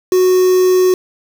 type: tone with quantisation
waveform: triangle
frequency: 368.6 Hz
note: F#4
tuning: 7 cents flat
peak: -6 dBFS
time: 0.12-0.94 s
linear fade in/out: 2 ms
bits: 4
effects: none